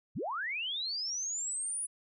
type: linear sweep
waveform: sine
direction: up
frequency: 65.41 to 9956 Hz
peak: -33 dBFS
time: 0.15-1.87 s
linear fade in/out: 20 ms
effects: none